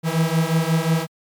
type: beating tone pair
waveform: 45% pulse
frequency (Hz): 159.7 / 165.3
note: D#3 / E3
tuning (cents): +45 / +5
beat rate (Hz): 5.6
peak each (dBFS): -20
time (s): 0.03-1.07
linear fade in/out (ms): 50
effects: MP3 96 kbps